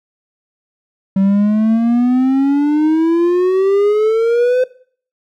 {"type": "exponential sweep", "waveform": "triangle", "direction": "up", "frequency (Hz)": [191.2, 513], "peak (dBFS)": -8, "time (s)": [1.16, 4.64], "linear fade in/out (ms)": 5, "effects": ["noise-tail reverb RT60 0.5 s tail -19 dB re dry"]}